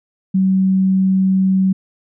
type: tone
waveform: sine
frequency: 189.8 Hz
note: F#3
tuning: 44 cents sharp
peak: -11 dBFS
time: 0.34-1.73 s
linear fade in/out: 10 ms
effects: none